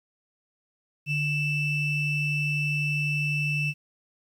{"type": "ring-modulated tone", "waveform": "triangle", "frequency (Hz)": 1398, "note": "F6", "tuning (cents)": 1, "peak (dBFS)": -19, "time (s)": [1.06, 3.74], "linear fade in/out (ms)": 50, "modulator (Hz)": 1250, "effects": ["10-bit"]}